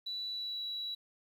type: tone with pitch glide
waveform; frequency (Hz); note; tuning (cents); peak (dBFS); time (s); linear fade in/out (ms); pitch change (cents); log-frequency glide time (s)
triangle; 3951 to 3915; B7 to B7; 0 to -16; -33; 0.06-0.95; 10; -16; 0.3-0.64
effects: tanh soft clip ceiling -34 dBFS + 11-bit